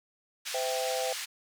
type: band-pass noise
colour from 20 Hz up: white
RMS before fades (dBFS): -37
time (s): 0.45-1.26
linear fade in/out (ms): 20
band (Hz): 1600 to 6400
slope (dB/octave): 12
type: chord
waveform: sine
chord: C major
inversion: none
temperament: equal with one note detuned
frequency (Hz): 512.2 / 659.3 / 784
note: C5 / E5 / G5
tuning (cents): -37 / 0 / 0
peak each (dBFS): -32 / -35 / -35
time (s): 0.54-1.13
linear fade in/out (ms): 5
effects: none